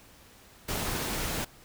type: noise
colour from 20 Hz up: pink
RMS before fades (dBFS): -32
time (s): 0.68-1.45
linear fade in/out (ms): 10
effects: pink hiss -55 dBFS RMS until 1.64 s